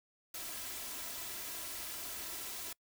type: noise with comb filter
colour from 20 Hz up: white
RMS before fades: -43 dBFS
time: 0.34-2.73 s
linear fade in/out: 5 ms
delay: 3 ms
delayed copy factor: +0.5
effects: noise-tail reverb RT60 0.1 s tail -25 dB re dry